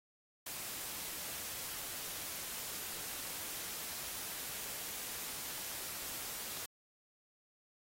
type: noise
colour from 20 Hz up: white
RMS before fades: -43 dBFS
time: 0.46-6.66 s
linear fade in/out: 5 ms
effects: AAC 48 kbps